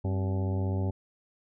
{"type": "harmonic tone with a mistuned harmonic", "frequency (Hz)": 95.6, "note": "G2", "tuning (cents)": -43, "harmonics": [1, 2, 3, 4, 5, 6, 7, 8, 9], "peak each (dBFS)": [-27, -36, -38, -39, -46, -43, -49, -48, -47], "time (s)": [0.04, 0.91], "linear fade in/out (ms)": 10, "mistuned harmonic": 3, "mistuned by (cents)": -110, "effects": []}